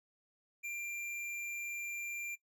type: tone with tanh clipping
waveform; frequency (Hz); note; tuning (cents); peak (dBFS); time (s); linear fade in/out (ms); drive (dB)
triangle; 2377; D7; +20; -40; 0.63-2.36; 20; 18
effects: noise-tail reverb RT60 0.1 s tail -19 dB re dry